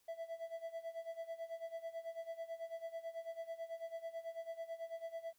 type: tone with tremolo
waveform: triangle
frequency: 662 Hz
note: E5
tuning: 7 cents sharp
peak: -38 dBFS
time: 0.08-5.33 s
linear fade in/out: 5 ms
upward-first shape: sine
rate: 9.1 Hz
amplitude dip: 85%
effects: white hiss -75 dBFS RMS until 5.38 s